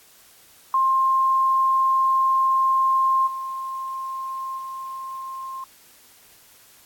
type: tone with level steps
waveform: sine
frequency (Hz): 1059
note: C6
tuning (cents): +21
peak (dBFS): -16 / -27 / -30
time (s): 0.74-5.64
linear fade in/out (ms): 2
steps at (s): 3.26 / 4.57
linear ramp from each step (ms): 20
effects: white hiss -52 dBFS RMS until 6.85 s + AAC 64 kbps